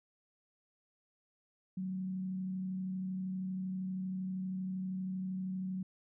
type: tone with frequency modulation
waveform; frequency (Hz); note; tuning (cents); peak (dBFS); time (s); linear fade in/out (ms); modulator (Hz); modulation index
sine; 187; F#3; +19; -35; 1.77-5.83; 5; 32.7; 0.22
effects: none